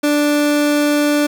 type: tone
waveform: 30% pulse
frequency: 293.7 Hz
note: D4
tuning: in tune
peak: -10 dBFS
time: 0.03-1.27 s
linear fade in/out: 10 ms
effects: none